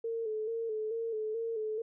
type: tone with vibrato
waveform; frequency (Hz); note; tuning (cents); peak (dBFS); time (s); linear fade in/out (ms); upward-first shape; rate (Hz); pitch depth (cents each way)
sine; 444.7; A4; +18; -32; 0.04-1.82; 5; square; 2.3; 48
effects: none